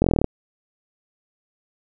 slowing click train, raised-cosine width 2 ms, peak -3 dBFS, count 10, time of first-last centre 0.02-0.244 s, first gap 22 ms, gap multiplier 1.03, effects none

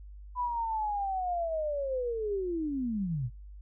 sine linear sweep, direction down, 1000 to 110 Hz, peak -29 dBFS, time 0.35-3.3 s, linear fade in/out 50 ms, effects noise-tail reverb RT60 0.2 s tail -17 dB re dry + added 50 Hz sine -44 dBFS peak until 3.61 s

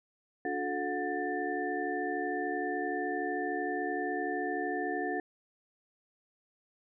sine tone cluster, 290.6 / 361 / 434.3 / 727 / 1775 Hz, D4 / F#4 / A4 / F#5 / A6, -18 / -43 / -23 / -31 / +15 cents, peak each -37 / -37 / -38 / -36 / -38 dBFS, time 0.45-5.2 s, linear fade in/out 2 ms, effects none

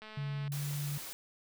click train, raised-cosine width 0.3 ms, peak -33 dBFS, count 100, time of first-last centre 0.02-0.478 s, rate 216 Hz
sine tone with pitch glide, 142.2 to 144.94 Hz, C#3 to D3, +45 to -22 cents, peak -34 dBFS, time 0.17-0.98 s, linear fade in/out 5 ms, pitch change +33 cents, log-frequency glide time 0.45-0.71 s
white noise, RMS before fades -44 dBFS, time 0.52-1.13 s, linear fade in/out 0 ms
effects none

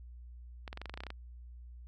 clicks, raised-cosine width 0.3 ms, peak -26 dBFS, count 12, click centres 0.678 / 0.729 / 0.774 / 0.816 / 0.857 / 0.896 / 0.94 / 0.975 / 1.005 / 1.036 / 1.067 / 1.104 s, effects added 60 Hz sine -47 dBFS peak until 1.87 s

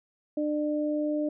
sine tone pair together, 299.9 / 599.8 Hz, D4 / D5, +36 / +36 cents, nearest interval octave, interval 1200 cents, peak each -27 / -30 dBFS, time 0.37-1.29 s, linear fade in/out 5 ms, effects none

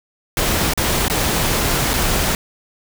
pink noise with dropouts, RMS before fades -18 dBFS, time 0.37-2.35 s, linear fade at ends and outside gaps 1 ms, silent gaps 0.736-0.775 / 1.082-1.099 / 1.934-1.938 s, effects none

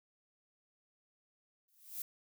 violet noise with exponential growth, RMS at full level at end -38 dBFS, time 1.68-2.02 s, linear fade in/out 2 ms, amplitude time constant 73 ms, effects none

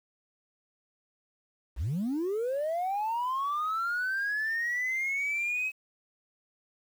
sine linear sweep, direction up, 45.46 to 2568 Hz, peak -26 dBFS, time 1.76-5.72 s, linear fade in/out 50 ms, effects tanh soft clip ceiling -26 dBFS + 9-bit

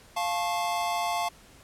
square chord, F augmented, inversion none, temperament just, 698.5 / 873.1 / 1091.3 Hz, F5 / A5 / C#6, 0 / -14 / -27 cents, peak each -30 / -32 / -34 dBFS, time 0.16-1.29 s, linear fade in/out 10 ms, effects pink hiss -54 dBFS RMS until 1.63 s + low-pass 12000 Hz 12 dB/octave

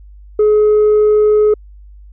sine tone, 423.6 Hz, G#4, 34 cents sharp, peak -5 dBFS, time 0.39-1.54 s, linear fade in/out 5 ms, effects tanh soft clip ceiling -6 dBFS + added 50 Hz sine -35 dBFS peak until 2.12 s

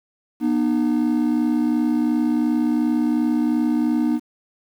triangle tone pair together, 241.5 / 304.3 Hz, B3 / D#4, -39 / -38 cents, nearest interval major third, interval 401 cents, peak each -17 dBFS, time 0.4-4.2 s, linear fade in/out 50 ms, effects tanh soft clip ceiling -10 dBFS + 8-bit

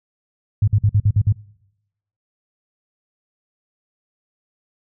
sine tone bursts, 103.83 Hz, G#2, in tune, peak -11 dBFS, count 7, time 0.62-1.325 s, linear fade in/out 5 ms, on 57 ms, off 51 ms, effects noise-tail reverb RT60 0.9 s tail -25 dB re dry

